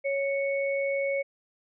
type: tone pair together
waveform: sine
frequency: 554.2 / 2217 Hz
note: C#5 / C#7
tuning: -1 / 0 cents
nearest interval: 2 octaves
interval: 2401 cents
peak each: -26 / -32 dBFS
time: 0.04-1.23 s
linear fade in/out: 20 ms
effects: none